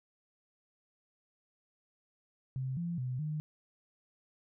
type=tone with pitch steps; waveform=sine; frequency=131 / 171.4 / 126.9 / 152.8 Hz; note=C3 / F3 / B2 / D#3; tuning=+2 / -32 / +47 / -31 cents; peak=-33 dBFS; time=2.56-3.4 s; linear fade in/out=0 ms; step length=210 ms; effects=none